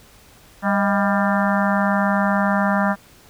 harmonic tone with a mistuned harmonic, 198.5 Hz, G3, 22 cents sharp, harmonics 1 / 3 / 4 / 5 / 6 / 7 / 8 / 9, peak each -19 / -24 / -25 / -26 / -27 / -27 / -28 / -29 dBFS, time 0.62-2.96 s, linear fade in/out 50 ms, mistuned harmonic 3, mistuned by +77 cents, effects pink hiss -49 dBFS RMS until 3.29 s

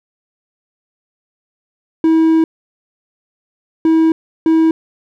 triangle tone bursts at uneven times, 322.6 Hz, E4, 37 cents flat, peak -6 dBFS, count 3, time 2.04-2.44 / 3.85-4.12 / 4.46-4.71 s, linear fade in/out 2 ms, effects none

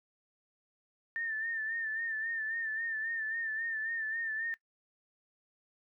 sine tone with vibrato, 1794 Hz, A6, 33 cents sharp, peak -33 dBFS, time 1.16-4.54 s, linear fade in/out 0 ms, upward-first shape sine, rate 3.7 Hz, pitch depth 53 cents each way, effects noise-tail reverb RT60 0.1 s tail -20 dB re dry

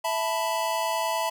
square chord, E suspended fourth, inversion none, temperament just, 659.3 / 879 / 988.9 Hz, E5 / A5 / B5, 0 / -2 / +2 cents, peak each -30 dBFS, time 0.04-1.3 s, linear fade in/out 10 ms, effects none

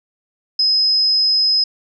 sine tone, 5080 Hz, D#8, 35 cents sharp, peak -12 dBFS, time 0.59-1.64 s, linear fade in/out 5 ms, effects none

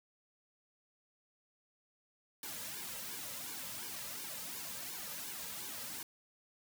white noise with flanger, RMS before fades -44 dBFS, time 2.43-6.03 s, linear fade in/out 2 ms, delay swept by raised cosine 1.5 to 2.8 ms, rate 2.8 Hz, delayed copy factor -0.9, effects none

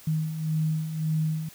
sine beating tone pair, 155.56 / 157.36 Hz, D#3 / D#3, 0 / +20 cents, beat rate 1.8 Hz, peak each -32 / -25 dBFS, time 0.07-1.49 s, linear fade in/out 5 ms, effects white hiss -50 dBFS RMS until 1.54 s

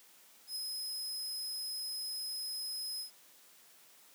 sawtooth tone with ADSR envelope, 5090 Hz, D#8, 39 cents sharp, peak -33 dBFS, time 0.47-3.11 s, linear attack 90 ms, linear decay 5 ms, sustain -2 dB, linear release 110 ms, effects white hiss -61 dBFS RMS until 4.14 s + high-pass 200 Hz 12 dB/octave

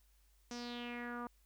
sawtooth tone with low-pass filter sweep, 240.8 Hz, B3, 44 cents flat, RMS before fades -44 dBFS, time 0.51-1.27 s, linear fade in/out 2 ms, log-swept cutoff 6100 to 1100 Hz, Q 4.6, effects added 50 Hz sine -67 dBFS peak until 1.45 s + white hiss -75 dBFS RMS until 1.45 s

